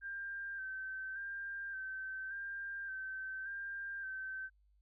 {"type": "tone with vibrato", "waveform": "sine", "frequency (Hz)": 1568, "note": "G6", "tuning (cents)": 0, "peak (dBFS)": -40, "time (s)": [0.01, 4.5], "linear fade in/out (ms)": 50, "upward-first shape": "square", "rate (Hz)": 0.87, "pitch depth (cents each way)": 28, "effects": ["added 50 Hz sine -67 dBFS peak until 4.81 s"]}